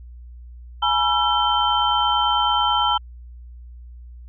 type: tone cluster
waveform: sine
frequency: 841 / 970 / 1345 / 3102 Hz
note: G#5 / B5 / E6 / G7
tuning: +22 / -31 / +34 / -19 cents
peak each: -22 dBFS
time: 0.82-2.98 s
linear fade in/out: 10 ms
effects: added 60 Hz sine -37 dBFS peak until 4.28 s